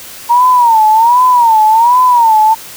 sine tone with vibrato, 932.3 Hz, A#5, in tune, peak -4 dBFS, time 0.29-2.55 s, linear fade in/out 20 ms, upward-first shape sine, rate 1.3 Hz, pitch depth 140 cents each way, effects white hiss -30 dBFS RMS until 2.76 s

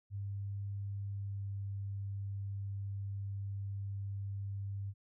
sine tone with pitch glide, 99.9 to 99.21 Hz, G2 to G2, +33 to +21 cents, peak -37 dBFS, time 0.1-4.94 s, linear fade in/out 50 ms, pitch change -12 cents, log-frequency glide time 0.99-1.54 s, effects none

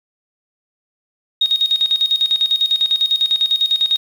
sine tone with tremolo, 3729 Hz, A#7, in tune, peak -11 dBFS, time 1.41-3.97 s, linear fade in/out 5 ms, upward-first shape square, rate 10 Hz, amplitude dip 75%, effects 7-bit

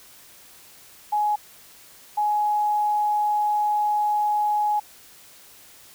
sine tone pair in turn, 838 / 838 Hz, G#5 / G#5, +15 / +15 cents, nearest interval unison, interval 0 cents, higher neither, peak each -19 dBFS, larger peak neither, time 1.12-1.36 / 2.17-4.8 s, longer second, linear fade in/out 10 ms, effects white hiss -49 dBFS RMS until 5.94 s

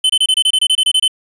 square tone bursts, 3051 Hz, G7, 48 cents flat, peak -10 dBFS, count 13, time 0.04-1.08 s, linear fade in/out 5 ms, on 56 ms, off 26 ms, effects resampled to 22050 Hz

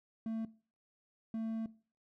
triangle tone bursts at uneven times, 223.8 Hz, A3, 30 cents sharp, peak -33 dBFS, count 2, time 0.26-0.45 / 1.34-1.66 s, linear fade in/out 2 ms, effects noise-tail reverb RT60 0.4 s tail -19 dB re dry

